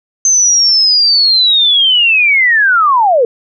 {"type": "linear sweep", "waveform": "sine", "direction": "down", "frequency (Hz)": [6272, 446.4], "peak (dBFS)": -6, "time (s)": [0.25, 3.25], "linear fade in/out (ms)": 2, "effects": []}